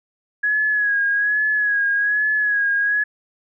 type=tone with vibrato; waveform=sine; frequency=1671 Hz; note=G#6; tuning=10 cents sharp; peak=-16 dBFS; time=0.43-3.04 s; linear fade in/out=10 ms; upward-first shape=sine; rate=1.2 Hz; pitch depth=45 cents each way; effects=none

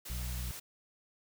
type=noise; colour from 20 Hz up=white; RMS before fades=-45 dBFS; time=0.05-0.6 s; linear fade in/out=10 ms
type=harmonic tone; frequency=61.5 Hz; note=B1; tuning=7 cents flat; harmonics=1 / 2 / 3; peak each=-36 / -44 / -50 dBFS; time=0.1-0.51 s; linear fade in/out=0 ms
effects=none

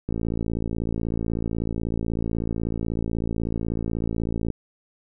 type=click train; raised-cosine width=3 ms; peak=-14 dBFS; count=249; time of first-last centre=0.09-4.503 s; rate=56.2 Hz; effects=none

